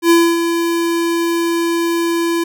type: tone with ADSR envelope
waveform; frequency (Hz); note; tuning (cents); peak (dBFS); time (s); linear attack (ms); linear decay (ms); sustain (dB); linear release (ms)
square; 337.3; E4; +40; -7; 0.02-2.44; 82; 260; -8; 8
effects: none